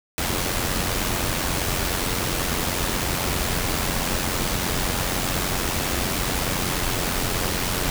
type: noise with amplitude modulation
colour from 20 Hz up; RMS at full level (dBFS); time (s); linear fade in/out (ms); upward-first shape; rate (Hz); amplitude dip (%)
pink; -22; 0.18-7.9; 0; sine; 89.9; 50
effects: none